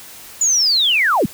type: linear sweep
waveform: sine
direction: down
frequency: 7040 to 123.47 Hz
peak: -12 dBFS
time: 0.41-1.26 s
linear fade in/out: 5 ms
effects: white hiss -38 dBFS RMS until 1.33 s